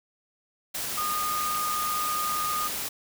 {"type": "tone in noise", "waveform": "sine", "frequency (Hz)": 1227, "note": "D#6", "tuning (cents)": -25, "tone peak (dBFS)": -27, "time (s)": [0.97, 2.68], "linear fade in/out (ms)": 10, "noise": "white", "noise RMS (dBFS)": -32, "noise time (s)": [0.74, 2.89], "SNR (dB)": 2, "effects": []}